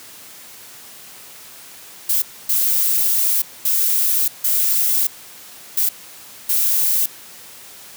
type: noise bursts at uneven times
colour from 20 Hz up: violet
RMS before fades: -17 dBFS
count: 6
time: 2.09-2.22 / 2.49-3.42 / 3.65-4.28 / 4.44-5.07 / 5.77-5.89 / 6.49-7.06 s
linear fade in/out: 5 ms
effects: white hiss -40 dBFS RMS until 7.96 s + high-pass 80 Hz 12 dB/octave